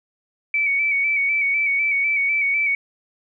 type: tone with vibrato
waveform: sine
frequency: 2274 Hz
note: C#7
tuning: 44 cents sharp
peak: -17 dBFS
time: 0.54-2.75 s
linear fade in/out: 2 ms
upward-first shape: square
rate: 4 Hz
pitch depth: 34 cents each way
effects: none